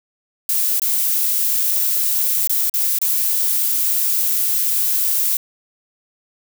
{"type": "noise with dropouts", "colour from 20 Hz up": "violet", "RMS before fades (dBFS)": -18, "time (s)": [0.49, 5.37], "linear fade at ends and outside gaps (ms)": 2, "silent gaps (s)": [[0.797, 0.818], [2.474, 2.495], [2.697, 2.739], [2.987, 3.015]], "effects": []}